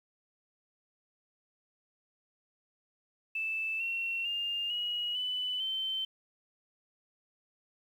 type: tone with pitch steps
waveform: sine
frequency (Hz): 2637 / 2722 / 2810 / 2901 / 2994 / 3091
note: E7 / F7 / F7 / F#7 / F#7 / G7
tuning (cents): 0 / -45 / +10 / -35 / +20 / -25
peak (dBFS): -31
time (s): 3.35-6.05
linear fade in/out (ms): 5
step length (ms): 450
effects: 10-bit